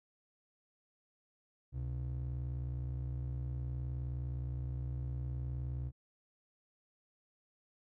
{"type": "ring-modulated tone", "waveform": "triangle", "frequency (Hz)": 98, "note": "G2", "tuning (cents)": 0, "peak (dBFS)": -31, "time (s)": [1.72, 5.92], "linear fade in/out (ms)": 50, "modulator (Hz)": 29.7, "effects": []}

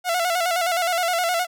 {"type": "tone with vibrato", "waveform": "sawtooth", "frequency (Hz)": 698.5, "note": "F5", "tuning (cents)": 0, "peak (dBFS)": -16, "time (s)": [0.04, 1.47], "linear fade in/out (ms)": 50, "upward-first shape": "square", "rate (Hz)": 9.6, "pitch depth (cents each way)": 66, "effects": []}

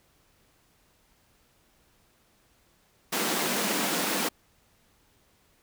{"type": "high-pass noise", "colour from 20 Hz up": "pink", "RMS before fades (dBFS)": -28, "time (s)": [3.12, 4.29], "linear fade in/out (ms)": 10, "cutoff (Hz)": 180, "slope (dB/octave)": 48, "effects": ["pink hiss -65 dBFS RMS until 5.62 s"]}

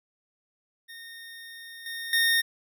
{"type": "tone with level steps", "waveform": "25% pulse", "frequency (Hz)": 1841, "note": "A#6", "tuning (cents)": -22, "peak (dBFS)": [-38, -30, -17], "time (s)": [0.88, 2.42], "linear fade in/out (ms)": 20, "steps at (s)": [1.86, 2.13], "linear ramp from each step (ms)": 2, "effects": []}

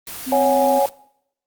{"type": "noise", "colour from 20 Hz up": "white", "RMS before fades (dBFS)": -32, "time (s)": [0.07, 0.89], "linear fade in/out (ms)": 2}
{"type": "tone", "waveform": "sine", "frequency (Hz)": 259.5, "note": "C4", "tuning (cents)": -14, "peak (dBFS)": -23, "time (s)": [0.26, 0.8], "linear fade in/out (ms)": 20}
{"type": "chord", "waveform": "sine", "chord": "C# suspended fourth", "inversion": "none", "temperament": "equal", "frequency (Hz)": [554.4, 740, 830.6], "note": ["C#5", "F#5", "G#5"], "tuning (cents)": [0, 0, 0], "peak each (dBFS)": [-16, -21, -18], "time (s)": [0.32, 0.86], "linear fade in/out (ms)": 2}
{"effects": ["noise-tail reverb RT60 0.7 s tail -21 dB re dry", "Opus 24 kbps"]}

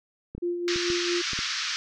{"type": "clicks", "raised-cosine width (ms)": 3, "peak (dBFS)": -24, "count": 6, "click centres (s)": [0.35, 0.38, 0.76, 0.902, 1.333, 1.39]}
{"type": "tone with tremolo", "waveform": "sine", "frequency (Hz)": 349.2, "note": "F4", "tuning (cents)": 0, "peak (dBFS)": -24, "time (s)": [0.42, 1.22], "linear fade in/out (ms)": 10, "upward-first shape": "sine", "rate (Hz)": 4.5, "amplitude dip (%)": 45}
{"type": "band-pass noise", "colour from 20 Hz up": "white", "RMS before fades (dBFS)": -30, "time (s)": [0.68, 1.76], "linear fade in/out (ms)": 0, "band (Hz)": [1200, 5900], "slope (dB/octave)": 48}
{"effects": []}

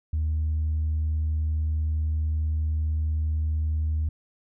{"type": "tone", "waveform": "sine", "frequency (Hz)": 77.7, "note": "D#2", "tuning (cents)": -2, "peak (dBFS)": -21, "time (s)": [0.13, 4.09], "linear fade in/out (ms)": 5, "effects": ["tanh soft clip ceiling -20 dBFS"]}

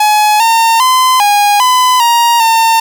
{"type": "tone with pitch steps", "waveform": "45% pulse", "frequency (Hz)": [845, 911, 1025, 821, 1008, 940, 906], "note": ["G#5", "A#5", "C6", "G#5", "B5", "A#5", "A#5"], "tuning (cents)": [30, -40, -36, -20, 35, 14, -50], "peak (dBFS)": -6, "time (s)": [0, 2.8], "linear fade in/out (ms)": 5, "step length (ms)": 400, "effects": []}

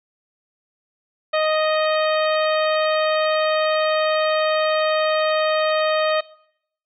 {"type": "harmonic tone", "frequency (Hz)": 622.3, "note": "D#5", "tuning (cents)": 0, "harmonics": [1, 2, 3, 4, 5, 6, 7], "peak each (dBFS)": [-18, -24, -28, -30, -32, -34, -35], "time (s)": [1.33, 6.21], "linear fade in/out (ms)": 10, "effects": ["noise-tail reverb RT60 0.7 s tail -21 dB re dry"]}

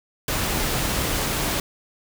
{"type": "noise", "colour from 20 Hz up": "pink", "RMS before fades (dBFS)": -24, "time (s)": [0.28, 1.6], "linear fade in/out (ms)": 2, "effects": []}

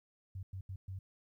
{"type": "tone bursts at uneven times", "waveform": "sine", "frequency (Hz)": 95, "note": "F#2", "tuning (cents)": 46, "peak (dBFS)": -40, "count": 4, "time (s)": [[0.35, 0.43], [0.53, 0.61], [0.69, 0.76], [0.88, 0.99]], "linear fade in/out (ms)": 5, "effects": ["13-bit"]}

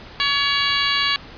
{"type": "harmonic tone with a mistuned harmonic", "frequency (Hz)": 565, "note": "C#5", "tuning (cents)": 33, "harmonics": [2, 3, 4, 5, 6, 7, 8], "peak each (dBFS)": [-25, -25, -25, -25, -25, -25, -25], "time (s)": [0.2, 1.16], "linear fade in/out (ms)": 0, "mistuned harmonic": 6, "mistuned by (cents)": -23, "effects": ["pink hiss -40 dBFS RMS until 1.37 s", "resampled to 11025 Hz"]}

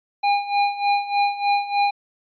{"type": "tone with tremolo", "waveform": "square", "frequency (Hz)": 811, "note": "G#5", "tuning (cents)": -41, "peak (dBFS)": -16, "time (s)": [0.23, 1.91], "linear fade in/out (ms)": 10, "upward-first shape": "sine", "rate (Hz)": 3.3, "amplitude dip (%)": 80, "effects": ["resampled to 11025 Hz"]}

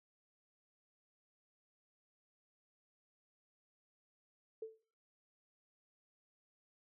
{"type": "tone with exponential decay", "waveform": "sine", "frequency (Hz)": 442.9, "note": "A4", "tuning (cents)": 11, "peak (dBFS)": -38, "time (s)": [4.62, 4.83], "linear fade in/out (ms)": 5, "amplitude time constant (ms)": 44, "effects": ["noise-tail reverb RT60 0.4 s tail -20 dB re dry"]}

